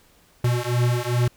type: beating tone pair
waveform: square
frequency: 120.4 / 122.9 Hz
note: B2 / B2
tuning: -44 / -8 cents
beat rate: 2.5 Hz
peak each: -23 dBFS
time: 0.44-1.28 s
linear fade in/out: 5 ms
effects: pink hiss -57 dBFS RMS until 1.36 s